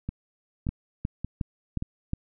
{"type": "two click trains", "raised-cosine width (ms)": 5, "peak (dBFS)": [-15, -18], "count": [5, 4], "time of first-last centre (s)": [[0.69, 2.134], [0.09, 1.824]], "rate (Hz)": [2.77, 1.73], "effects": []}